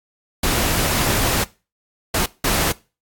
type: noise bursts at uneven times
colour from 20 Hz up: pink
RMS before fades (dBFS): -19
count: 3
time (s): 0.43-1.44 / 2.14-2.26 / 2.44-2.72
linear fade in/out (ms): 5
effects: noise-tail reverb RT60 0.3 s tail -20 dB re dry + AAC 64 kbps